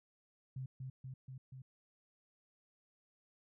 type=tone with echo; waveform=sine; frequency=130.81 Hz; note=C3; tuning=in tune; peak=-40 dBFS; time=0.56-0.66 s; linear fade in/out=5 ms; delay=240 ms; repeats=4; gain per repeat=-2 dB; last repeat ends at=1.62 s; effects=none